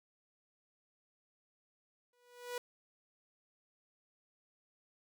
sawtooth tone with exponential growth, 488.7 Hz, B4, 18 cents flat, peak -32 dBFS, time 2.13-2.58 s, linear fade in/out 2 ms, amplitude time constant 97 ms, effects none

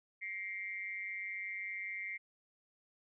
sine tone with amplitude modulation, 2108 Hz, C7, 12 cents sharp, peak -35 dBFS, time 0.21-2.18 s, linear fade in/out 20 ms, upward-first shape sine, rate 195 Hz, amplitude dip 85%, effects none

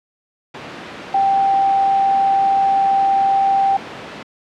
sine tone in noise, 784 Hz, G5, in tune, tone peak -12 dBFS, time 1.14-3.77 s, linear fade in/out 5 ms, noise pink, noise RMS -30 dBFS, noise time 0.54-4.23 s, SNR +15 dB, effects high-pass 200 Hz 12 dB/octave + low-pass 3000 Hz 12 dB/octave

